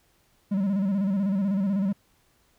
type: tone with vibrato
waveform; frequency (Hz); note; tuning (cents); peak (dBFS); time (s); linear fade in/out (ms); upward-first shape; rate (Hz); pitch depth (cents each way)
triangle; 196; G3; 0; -20; 0.51-1.93; 10; square; 16; 72
effects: pink hiss -65 dBFS RMS until 2.58 s